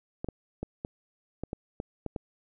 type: clicks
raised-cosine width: 2 ms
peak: -20 dBFS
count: 9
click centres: 0.245 / 0.287 / 0.63 / 0.849 / 1.436 / 1.531 / 1.801 / 2.063 / 2.162 s
effects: none